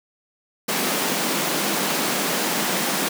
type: high-pass noise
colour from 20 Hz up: pink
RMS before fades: -23 dBFS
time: 0.68-3.09 s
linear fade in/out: 10 ms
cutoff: 170 Hz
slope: 48 dB/octave
effects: none